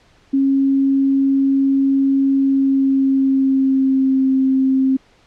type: tone with pitch glide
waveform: sine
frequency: 272.3 to 264.9 Hz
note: C#4 to C4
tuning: -31 to +22 cents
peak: -12 dBFS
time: 0.33-4.97 s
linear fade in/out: 10 ms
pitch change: -47 cents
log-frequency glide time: 2.35-4.31 s
effects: pink hiss -53 dBFS RMS until 5.26 s + low-pass 5000 Hz 12 dB/octave